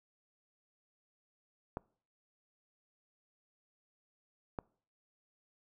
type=clicks; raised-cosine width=1 ms; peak=-23 dBFS; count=2; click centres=1.771 / 4.588 s; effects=noise-tail reverb RT60 0.5 s tail -25 dB re dry